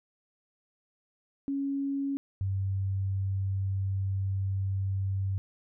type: tone pair in turn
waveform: sine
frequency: 277.2 / 96.82 Hz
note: C#4 / G2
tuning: 0 / -21 cents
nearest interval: octave + tritone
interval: 1821 cents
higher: first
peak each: -28 / -27 dBFS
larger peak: second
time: 1.48-2.17 / 2.41-5.38 s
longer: second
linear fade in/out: 0 ms
effects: none